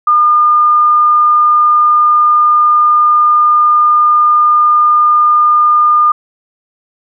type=tone; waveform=sine; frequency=1211 Hz; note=D#6; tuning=47 cents flat; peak=-5 dBFS; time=0.07-6.12 s; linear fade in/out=5 ms; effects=none